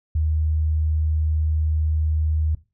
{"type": "tone", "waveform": "sine", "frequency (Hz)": 77.78, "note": "D#2", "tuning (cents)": 0, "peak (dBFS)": -18, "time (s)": [0.15, 2.55], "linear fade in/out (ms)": 5, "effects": ["noise-tail reverb RT60 0.3 s tail -18 dB re dry"]}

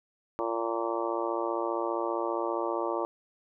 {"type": "harmonic tone", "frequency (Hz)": 115.1, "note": "A#2", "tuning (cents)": -22, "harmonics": [3, 4, 5, 6, 7, 8, 9, 10], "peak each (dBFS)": [-33, -36, -34, -40, -40, -36, -41, -37], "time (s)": [0.39, 3.05], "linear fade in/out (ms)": 0, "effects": []}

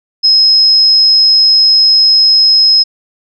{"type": "tone", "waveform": "sine", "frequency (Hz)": 5130, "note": "E8", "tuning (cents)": -48, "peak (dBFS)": -4, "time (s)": [0.23, 2.84], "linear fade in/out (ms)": 20, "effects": []}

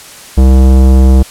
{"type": "tone with tanh clipping", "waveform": "sine", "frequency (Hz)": 65.4, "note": "C2", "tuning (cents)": 0, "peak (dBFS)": -4, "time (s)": [0.37, 1.23], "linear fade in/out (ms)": 10, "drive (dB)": 18, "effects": ["white hiss -32 dBFS RMS until 1.3 s", "low-pass 11000 Hz 12 dB/octave"]}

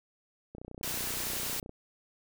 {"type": "click train", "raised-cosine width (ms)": 2, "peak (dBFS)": -30, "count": 36, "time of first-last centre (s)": [0.55, 1.694], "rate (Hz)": 30.6}
{"type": "noise", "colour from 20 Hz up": "white", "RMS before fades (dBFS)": -35, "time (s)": [0.83, 1.6], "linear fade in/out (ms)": 2}
{"effects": []}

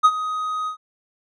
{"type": "tone with ADSR envelope", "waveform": "triangle", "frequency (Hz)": 1254, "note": "D#6", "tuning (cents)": 13, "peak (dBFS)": -6, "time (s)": [0.03, 0.77], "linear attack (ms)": 21, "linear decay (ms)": 53, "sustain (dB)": -15, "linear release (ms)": 99, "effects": ["resampled to 22050 Hz"]}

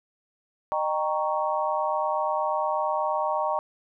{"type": "chord", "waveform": "sine", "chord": "Eb dominant seventh", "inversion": "none", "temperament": "equal with one note detuned", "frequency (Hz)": [612.6, 784, 932.3, 1108.7], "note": ["Eb5", "G5", "Bb5", "Db6"], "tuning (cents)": [-27, 0, 0, 0], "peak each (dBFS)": [-28, -30, -28, -30], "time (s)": [0.72, 3.59], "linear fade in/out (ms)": 0, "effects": []}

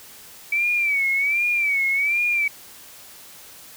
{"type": "tone with vibrato", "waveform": "sine", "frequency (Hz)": 2294, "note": "D7", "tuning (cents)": -41, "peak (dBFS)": -18, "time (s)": [0.52, 2.48], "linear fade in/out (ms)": 5, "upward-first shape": "sine", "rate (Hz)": 1.3, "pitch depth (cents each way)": 100, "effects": ["white hiss -44 dBFS RMS until 3.76 s"]}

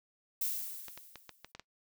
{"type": "noise with exponential decay", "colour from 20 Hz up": "violet", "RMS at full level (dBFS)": -32, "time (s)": [0.41, 1.52], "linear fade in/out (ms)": 5, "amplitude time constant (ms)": 240}
{"type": "clicks", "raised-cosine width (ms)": 0.2, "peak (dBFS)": -28, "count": 7, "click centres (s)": [0.883, 0.976, 1.157, 1.293, 1.446, 1.55, 1.596]}
{"effects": ["noise-tail reverb RT60 0.1 s tail -20 dB re dry"]}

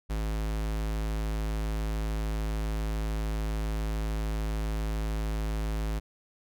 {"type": "tone", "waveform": "square", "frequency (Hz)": 53.5, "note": "A1", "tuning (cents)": -48, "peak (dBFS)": -29, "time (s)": [0.09, 6], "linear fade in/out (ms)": 20, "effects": []}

